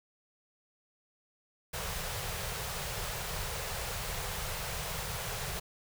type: band-stop noise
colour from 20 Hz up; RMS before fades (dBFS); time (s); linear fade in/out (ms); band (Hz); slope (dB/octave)
pink; -37; 1.73-5.6; 10; 180 to 410; 48
effects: none